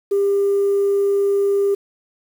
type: tone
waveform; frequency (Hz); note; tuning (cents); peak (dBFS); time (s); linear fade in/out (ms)
sine; 399.4; G4; +32; -13; 0.11-1.75; 10
effects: tanh soft clip ceiling -11 dBFS + 7-bit